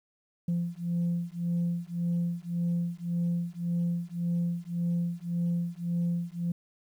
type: beating tone pair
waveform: sine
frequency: 171.3 / 173.1 Hz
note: F3 / F3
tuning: -33 / -15 cents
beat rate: 1.8 Hz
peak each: -29 / -29 dBFS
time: 0.48-6.52 s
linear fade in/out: 5 ms
effects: tanh soft clip ceiling -23 dBFS + 10-bit